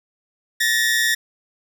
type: tone pair together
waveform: sawtooth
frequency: 1760 / 1879.9 Hz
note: A6 / A#6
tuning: 0 / +14 cents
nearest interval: minor second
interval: 114 cents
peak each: -16 dBFS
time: 0.6-1.15 s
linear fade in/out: 10 ms
effects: none